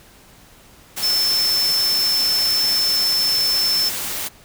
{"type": "tone in noise", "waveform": "sine", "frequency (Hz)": 5300, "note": "E8", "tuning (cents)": 9, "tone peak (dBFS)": -16, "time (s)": [1.02, 3.9], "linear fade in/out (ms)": 20, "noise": "white", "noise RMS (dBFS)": -26, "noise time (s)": [0.96, 4.29], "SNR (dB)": 7, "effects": ["pink hiss -48 dBFS RMS until 4.44 s"]}